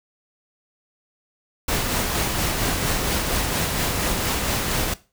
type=noise with tremolo; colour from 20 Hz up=pink; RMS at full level=-22 dBFS; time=1.68-4.94 s; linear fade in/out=5 ms; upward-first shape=sine; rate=4.3 Hz; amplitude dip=30%; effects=noise-tail reverb RT60 0.3 s tail -17 dB re dry